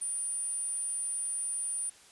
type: tone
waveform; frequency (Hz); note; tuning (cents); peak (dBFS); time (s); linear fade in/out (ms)
sine; 9370; D9; -5; -31; 0.01-1.9; 10
effects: white hiss -57 dBFS RMS until 2.11 s + resampled to 24000 Hz